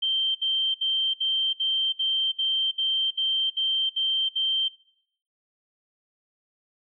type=tone bursts; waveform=sine; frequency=3136 Hz; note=G7; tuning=in tune; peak=-22 dBFS; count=12; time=0.02-4.684 s; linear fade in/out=10 ms; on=330 ms; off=64 ms; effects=noise-tail reverb RT60 0.7 s tail -20 dB re dry